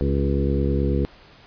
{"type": "harmonic tone with a mistuned harmonic", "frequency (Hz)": 69.3, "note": "C#2", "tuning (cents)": 0, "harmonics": [1, 2, 3, 4, 5, 6, 7], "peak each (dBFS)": [-22, -25, -27, -28, -29, -30, -30], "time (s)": [0.01, 1.05], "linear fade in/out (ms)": 0, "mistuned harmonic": 5, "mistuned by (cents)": 31, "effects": ["pink hiss -49 dBFS RMS until 1.46 s", "resampled to 11025 Hz"]}